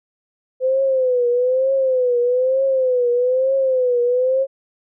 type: tone with vibrato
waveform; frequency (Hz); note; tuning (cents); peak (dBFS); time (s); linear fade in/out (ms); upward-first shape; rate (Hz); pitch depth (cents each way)
sine; 510; C5; -44; -14; 0.6-4.47; 50; triangle; 1.1; 110
effects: none